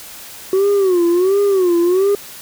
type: tone with vibrato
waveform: sine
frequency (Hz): 372.2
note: F#4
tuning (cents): +10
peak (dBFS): -8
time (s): 0.53-2.15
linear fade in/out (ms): 2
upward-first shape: sine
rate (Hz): 1.4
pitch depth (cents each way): 150
effects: tanh soft clip ceiling -10 dBFS + white hiss -35 dBFS RMS until 2.41 s